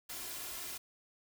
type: noise with comb filter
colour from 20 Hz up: white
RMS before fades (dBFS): -43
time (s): 0.09-0.78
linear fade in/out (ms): 10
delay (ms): 2.9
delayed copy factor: +0.55
effects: none